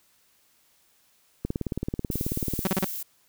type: click train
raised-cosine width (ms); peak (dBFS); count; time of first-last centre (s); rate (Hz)
3; -15; 22; 1.45-2.591; 18.4
type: noise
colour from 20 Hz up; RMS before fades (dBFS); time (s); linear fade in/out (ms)
violet; -34; 2.11-3.03; 5
type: tone bursts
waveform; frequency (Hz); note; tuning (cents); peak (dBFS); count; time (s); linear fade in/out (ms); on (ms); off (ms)
sawtooth; 190; F#3; +46; -18; 4; 2.65-2.846; 0; 22; 36
effects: white hiss -64 dBFS RMS until 3.28 s